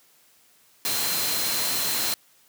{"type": "tone in noise", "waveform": "sine", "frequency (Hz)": 4121, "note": "C8", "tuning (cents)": -27, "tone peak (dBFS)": -31, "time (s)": [0.85, 2.14], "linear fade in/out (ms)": 0, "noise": "white", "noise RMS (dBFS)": -26, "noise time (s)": [0.85, 2.14], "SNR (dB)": -8, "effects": ["white hiss -59 dBFS RMS until 2.48 s", "high-pass 100 Hz 12 dB/octave"]}